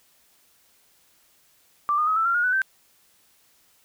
sine tone with pitch steps, 1174.7 / 1222.5 / 1272.2 / 1323.9 / 1377.7 / 1433.7 / 1492 / 1552.7 Hz, D6 / D#6 / D#6 / E6 / F6 / F6 / F#6 / G6, 0 / -31 / +38 / +7 / -24 / +45 / +14 / -17 cents, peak -19 dBFS, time 1.89-2.618 s, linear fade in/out 0 ms, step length 91 ms, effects white hiss -61 dBFS RMS until 3.84 s

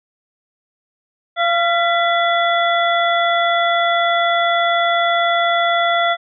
harmonic tone with a mistuned harmonic, 686 Hz, F5, 31 cents flat, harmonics 1 / 2 / 3 / 5, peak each -16 / -19 / -21 / -23 dBFS, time 1.36-6.17 s, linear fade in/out 50 ms, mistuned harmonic 3, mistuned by -58 cents, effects none

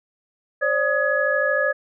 sine tone cluster, 534 / 587 / 1247 / 1687 Hz, C5 / D5 / D#6 / G#6, +35 / -1 / +3 / +27 cents, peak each -24 / -23 / -29 / -21 dBFS, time 0.61-1.73 s, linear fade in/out 20 ms, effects none

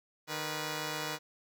5% pulse tone pair together, 153.3 / 487.3 Hz, D#3 / B4, -25 / -23 cents, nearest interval octave + minor sixth, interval 2002 cents, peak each -26 dBFS, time 0.27-1.19 s, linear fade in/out 50 ms, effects none

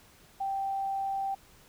sine tone, 782 Hz, G5, 4 cents flat, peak -29 dBFS, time 0.4-1.35 s, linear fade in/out 10 ms, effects pink hiss -58 dBFS RMS until 1.68 s

